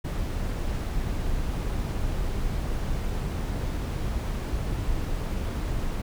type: noise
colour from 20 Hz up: brown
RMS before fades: -28 dBFS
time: 0.04-6.02 s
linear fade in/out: 10 ms
effects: none